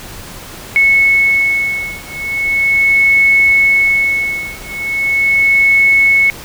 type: beating tone pair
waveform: sine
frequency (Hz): 2200 / 2200.39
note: C#7 / C#7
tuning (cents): -14 / -13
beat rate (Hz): 0.39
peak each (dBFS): -12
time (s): 0.76-6.3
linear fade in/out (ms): 0
effects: pink hiss -31 dBFS RMS until 6.44 s